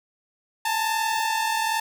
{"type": "tone pair together", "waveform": "sawtooth", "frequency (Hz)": [858, 899.1], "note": ["A5", "A5"], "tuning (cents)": [-44, 37], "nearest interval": "minor second", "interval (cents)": 81, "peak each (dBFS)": [-24, -20], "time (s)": [0.65, 1.8], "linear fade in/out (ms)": 5, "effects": []}